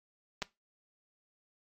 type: clicks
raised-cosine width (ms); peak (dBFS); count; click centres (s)
0.2; -17; 2; 0.42 / 0.425
effects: noise-tail reverb RT60 0.2 s tail -19 dB re dry + AAC 64 kbps